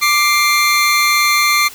25% pulse tone pair together, 1179.7 / 2102 Hz, D6 / C7, +7 / +7 cents, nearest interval minor seventh, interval 1000 cents, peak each -10 dBFS, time 0.01-1.69 s, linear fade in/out 20 ms, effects white hiss -36 dBFS RMS until 1.74 s

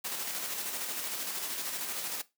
white noise with tremolo, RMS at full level -35 dBFS, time 0.04-2.22 s, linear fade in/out 10 ms, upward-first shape square, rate 13 Hz, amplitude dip 30%, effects noise-tail reverb RT60 0.2 s tail -17 dB re dry + high-pass 200 Hz 12 dB/octave

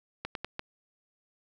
clicks, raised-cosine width 0.3 ms, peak -18 dBFS, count 4, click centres 0.25 / 0.352 / 0.446 / 0.594 s, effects none

